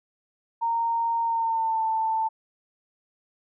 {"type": "tone with pitch glide", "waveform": "sine", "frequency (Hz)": [924, 887.9], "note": ["A#5", "A5"], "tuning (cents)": [-16, 15], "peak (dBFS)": -22, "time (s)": [0.61, 2.29], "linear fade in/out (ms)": 20, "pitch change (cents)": -69, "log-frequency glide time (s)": [1.22, 1.83], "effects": []}